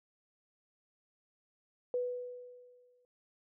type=tone with exponential decay; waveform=sine; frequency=493.9 Hz; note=B4; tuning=in tune; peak=-29 dBFS; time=1.94-3.05 s; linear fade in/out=1 ms; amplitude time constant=240 ms; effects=none